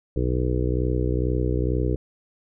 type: harmonic tone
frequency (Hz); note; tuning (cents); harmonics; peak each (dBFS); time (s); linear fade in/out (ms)
62.2; B1; +13; 1 / 2 / 3 / 4 / 5 / 6 / 7 / 8; -24 / -26 / -35 / -36 / -29 / -31 / -30 / -34; 0.16-1.96; 5
effects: none